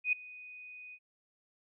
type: tone with ADSR envelope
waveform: sine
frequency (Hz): 2489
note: D#7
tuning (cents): 0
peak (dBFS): -24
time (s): 0.04-0.99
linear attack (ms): 87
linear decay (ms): 5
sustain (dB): -22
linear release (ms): 56
effects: none